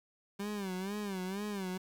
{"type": "tone with vibrato", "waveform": "30% pulse", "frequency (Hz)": 196, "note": "G3", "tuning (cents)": 0, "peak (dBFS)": -33, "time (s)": [0.39, 1.78], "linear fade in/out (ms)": 10, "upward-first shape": "sine", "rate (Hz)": 2.1, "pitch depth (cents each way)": 120, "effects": ["10-bit"]}